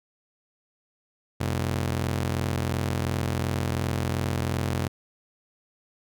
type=ring-modulated tone; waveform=sawtooth; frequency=110 Hz; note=A2; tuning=in tune; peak=-18 dBFS; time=1.4-4.88 s; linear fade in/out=10 ms; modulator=21.4 Hz; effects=none